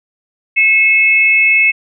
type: tone pair together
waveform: sine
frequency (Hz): 2177 / 2600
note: C#7 / E7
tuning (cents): -32 / -24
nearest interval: minor third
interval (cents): 308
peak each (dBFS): -10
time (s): 0.56-1.72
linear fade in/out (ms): 20
effects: none